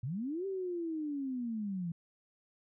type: linear two-way sweep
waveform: sine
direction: up then down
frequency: 110 to 393.9 to 163.4 Hz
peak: -34 dBFS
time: 0.03-1.92 s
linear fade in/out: 5 ms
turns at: 0.46 s
effects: none